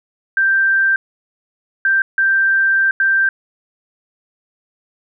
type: tone bursts at uneven times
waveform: sine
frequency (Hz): 1571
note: G6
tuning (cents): +3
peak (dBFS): -11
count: 4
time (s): 0.37-0.96 / 1.85-2.02 / 2.18-2.91 / 3-3.29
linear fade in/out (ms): 2
effects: none